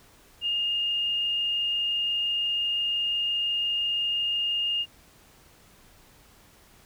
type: tone with frequency modulation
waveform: sine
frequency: 2831 Hz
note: F7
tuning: 23 cents sharp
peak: -24 dBFS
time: 0.41-4.86 s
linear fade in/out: 50 ms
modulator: 25.8 Hz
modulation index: 0.65
effects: pink hiss -56 dBFS RMS until 6.85 s